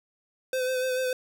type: tone with vibrato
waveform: square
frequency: 512 Hz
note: C5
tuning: 38 cents flat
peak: -26 dBFS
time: 0.53-1.13 s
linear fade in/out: 2 ms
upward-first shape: sine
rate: 6.8 Hz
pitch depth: 26 cents each way
effects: none